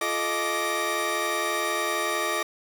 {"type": "tone cluster", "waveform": "30% pulse", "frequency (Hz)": [347.1, 430.6, 619, 1167, 1869], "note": ["F4", "A4", "D#5", "D6", "A#6"], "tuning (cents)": [-11, -37, -9, -11, 4], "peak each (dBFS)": [-31, -31, -29, -26, -29], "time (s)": [0.01, 2.43], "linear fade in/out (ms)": 5, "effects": []}